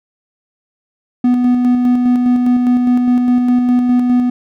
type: tone with tremolo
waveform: triangle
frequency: 246.9 Hz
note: B3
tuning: in tune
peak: -6 dBFS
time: 1.24-4.3 s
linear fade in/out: 5 ms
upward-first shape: square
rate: 4.9 Hz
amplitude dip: 30%
effects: none